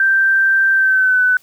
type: tone with pitch glide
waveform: sine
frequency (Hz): 1568 to 1501.5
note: G6 to F#6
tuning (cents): 0 to +25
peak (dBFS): -10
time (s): 0-1.37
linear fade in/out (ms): 2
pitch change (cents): -75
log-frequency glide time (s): 0.73-1.2
effects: white hiss -52 dBFS RMS until 1.42 s